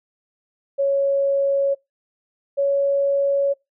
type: tone pair in turn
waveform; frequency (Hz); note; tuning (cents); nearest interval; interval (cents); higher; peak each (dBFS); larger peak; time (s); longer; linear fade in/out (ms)
sine; 554.4 / 558.3; C#5 / C#5; 0 / +12; unison; 12; second; -16; neither; 0.78-1.75 / 2.57-3.54; neither; 20
effects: noise-tail reverb RT60 0.2 s tail -24 dB re dry